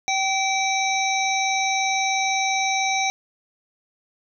harmonic tone with a mistuned harmonic, 771 Hz, G5, 29 cents flat, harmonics 1 / 3 / 5 / 7 / 8, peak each -23 / -24 / -29 / -31 / -30 dBFS, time 0.08-3.1 s, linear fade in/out 0 ms, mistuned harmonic 7, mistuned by +69 cents, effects none

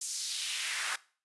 pink noise with high-pass filter sweep, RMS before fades -35 dBFS, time 0.01-0.96 s, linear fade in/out 5 ms, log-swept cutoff 7000 to 1300 Hz, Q 1.8, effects noise-tail reverb RT60 0.4 s tail -20 dB re dry + resampled to 24000 Hz

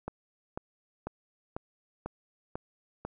click train, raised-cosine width 1 ms, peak -21 dBFS, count 7, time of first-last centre 0.08-3.05 s, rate 2.02 Hz, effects none

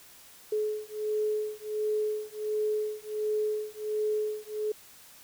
sine beating tone pair, 425.7 / 427.1 Hz, G#4 / G#4, +43 / +48 cents, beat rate 1.4 Hz, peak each -31 dBFS, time 0.52-4.72 s, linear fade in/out 5 ms, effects white hiss -53 dBFS RMS until 5.23 s

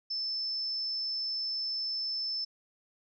sine tone, 5274 Hz, E8, in tune, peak -31 dBFS, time 0.1-2.45 s, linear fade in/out 10 ms, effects none

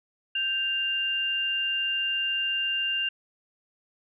sine tone pair together, 1568.1 / 2794 Hz, G6 / F7, 0 / 0 cents, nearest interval minor seventh, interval 1000 cents, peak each -34 / -25 dBFS, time 0.35-3.09 s, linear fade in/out 5 ms, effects none

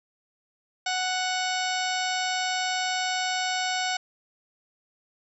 harmonic tone with a mistuned harmonic, 740 Hz, F#5, in tune, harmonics 1 / 2 / 3 / 4 / 5 / 6 / 7 / 8 / 10, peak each -29 / -32 / -34 / -35 / -36 / -37 / -37 / -38 / -39 dBFS, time 0.86-3.97 s, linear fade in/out 5 ms, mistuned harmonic 7, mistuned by +43 cents, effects none

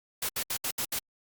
white noise bursts at uneven times, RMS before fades -31 dBFS, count 6, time 0.22-0.29 / 0.36-0.43 / 0.5-0.57 / 0.64-0.71 / 0.78-0.85 / 0.92-0.99 s, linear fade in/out 5 ms, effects Opus 48 kbps

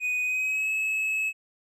triangle tone with pitch glide, 2489 to 2583 Hz, D#7 to E7, 0 to -36 cents, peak -23 dBFS, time 0-1.33 s, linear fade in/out 50 ms, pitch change +64 cents, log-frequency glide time 0.23-0.7 s, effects none

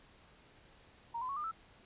sine tone with pitch steps, 932.3 / 1016.7 / 1108.7 / 1209 / 1318.5 Hz, A#5 / B5 / C#6 / D6 / E6, 0 / +50 / 0 / +50 / 0 cents, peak -36 dBFS, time 1.14-1.515 s, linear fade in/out 10 ms, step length 75 ms, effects pink hiss -62 dBFS RMS until 1.85 s + resampled to 8000 Hz

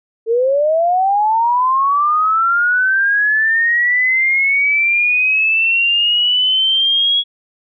sine linear sweep, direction up, 441 to 3347 Hz, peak -11 dBFS, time 0.26-7.24 s, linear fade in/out 50 ms, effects none

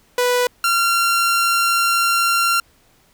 sawtooth tone pair in turn, 493 / 1376 Hz, B4 / F6, -3 / -26 cents, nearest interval octave + tritone, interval 1777 cents, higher second, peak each -11 dBFS, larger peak neither, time 0.18-0.47 / 0.64-2.6 s, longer second, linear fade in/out 2 ms, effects pink hiss -56 dBFS RMS until 3.13 s

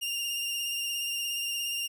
sawtooth tone with vibrato, 2805 Hz, F7, 7 cents sharp, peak -27 dBFS, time 0.01-1.88 s, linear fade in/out 20 ms, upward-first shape triangle, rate 17 Hz, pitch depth 32 cents each way, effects none

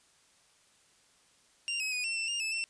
sawtooth tone with pitch steps, 2782 / 2554 / 2477 / 2702 / 2676 / 2808 / 2617 / 2693 Hz, F7 / D#7 / D#7 / E7 / E7 / F7 / E7 / E7, -7 / +45 / -8 / +42 / +25 / +9 / -13 / +36 cents, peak -28 dBFS, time 1.68-2.64 s, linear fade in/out 0 ms, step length 120 ms, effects white hiss -65 dBFS RMS until 2.69 s + resampled to 22050 Hz

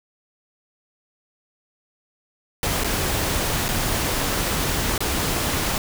pink noise with dropouts, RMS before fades -23 dBFS, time 2.63-5.78 s, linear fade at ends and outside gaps 1 ms, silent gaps 2.837-2.844 / 3.683-3.688 / 4.979-5.005 s, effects none

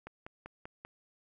click train, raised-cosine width 0.5 ms, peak -29 dBFS, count 5, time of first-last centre 0.07-0.85 s, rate 5.13 Hz, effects none

